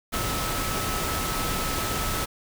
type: tone in noise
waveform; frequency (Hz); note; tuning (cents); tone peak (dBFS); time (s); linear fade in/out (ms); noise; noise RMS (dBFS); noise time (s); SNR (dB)
sine; 1300; E6; -24; -33; 0.12-2.26; 20; pink; -28; 0.12-2.26; -8
effects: none